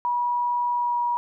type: tone with pitch glide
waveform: sine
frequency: 968 to 960.8 Hz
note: B5 to B5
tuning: -35 to -48 cents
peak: -21 dBFS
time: 0.05-1.17 s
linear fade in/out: 0 ms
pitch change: -13 cents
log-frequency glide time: 0.72-0.99 s
effects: none